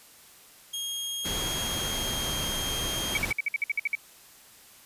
sawtooth tone with pitch glide, 3257 to 3218 Hz, G#7 to G7, -34 to +45 cents, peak -28 dBFS, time 0.73-3.19 s, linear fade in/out 10 ms, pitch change -21 cents, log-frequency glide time 1.54-2.28 s
pink noise, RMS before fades -33 dBFS, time 1.24-3.33 s, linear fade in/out 20 ms
sine tone bursts, 2272 Hz, C#7, 42 cents sharp, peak -23 dBFS, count 11, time 3.15-3.952 s, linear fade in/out 2 ms, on 22 ms, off 56 ms
effects white hiss -53 dBFS RMS until 4.85 s + resampled to 32000 Hz

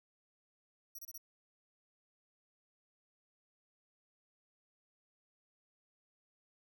5% pulse tone bursts, 5760 Hz, F#8, 47 cents flat, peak -40 dBFS, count 4, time 0.95-1.179 s, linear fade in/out 5 ms, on 37 ms, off 27 ms, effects none

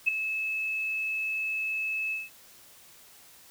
sine tone with ADSR envelope, 2600 Hz, E7, 24 cents flat, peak -17 dBFS, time 0.06-2.3 s, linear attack 24 ms, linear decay 5 ms, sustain -11 dB, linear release 180 ms, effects white hiss -54 dBFS RMS until 3.5 s

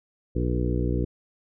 harmonic tone with a mistuned harmonic, 60.8 Hz, B1, 26 cents flat, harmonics 1 / 2 / 3 / 4 / 5 / 6 / 7 / 8, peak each -26 / -28 / -32 / -34 / -31 / -33 / -37 / -36 dBFS, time 0.35-1.05 s, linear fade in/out 10 ms, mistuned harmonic 7, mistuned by +29 cents, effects none

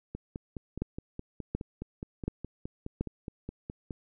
two click trains, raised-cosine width 3 ms, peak -17 / -24 dBFS, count 4 / 19, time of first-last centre 0.82-3.01 / 0.15-3.908 s, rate 1.37 / 4.79 Hz, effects none

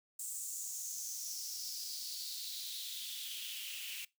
white noise with high-pass filter sweep, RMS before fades -43 dBFS, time 0.19-4.05 s, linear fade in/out 5 ms, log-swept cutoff 7900 to 2600 Hz, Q 4.5, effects noise-tail reverb RT60 0.2 s tail -21 dB re dry

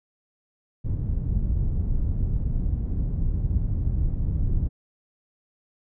pink low-pass noise, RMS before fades -24 dBFS, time 0.84-4.69 s, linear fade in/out 20 ms, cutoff 120 Hz, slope 12 dB/octave, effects none

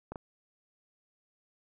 clicks, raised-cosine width 1 ms, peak -25 dBFS, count 2, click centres 0.12 / 0.158 s, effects none

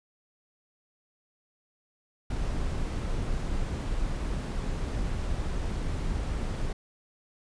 brown noise, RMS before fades -30 dBFS, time 2.3-6.73 s, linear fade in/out 5 ms, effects resampled to 22050 Hz

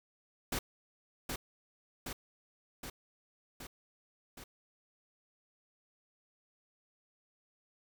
pink noise with echo, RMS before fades -35 dBFS, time 0.52-0.59 s, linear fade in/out 5 ms, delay 770 ms, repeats 5, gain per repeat -3 dB, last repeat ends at 4.44 s, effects none

